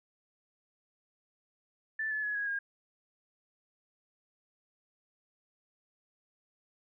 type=tone with pitch steps; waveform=sine; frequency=1760 / 1724.8 / 1690.3 / 1656.4 / 1623.3 Hz; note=A6 / A6 / G#6 / G#6 / G#6; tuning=0 / -35 / +30 / -5 / -40 cents; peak=-31 dBFS; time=1.99-2.59 s; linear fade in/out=5 ms; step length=120 ms; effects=none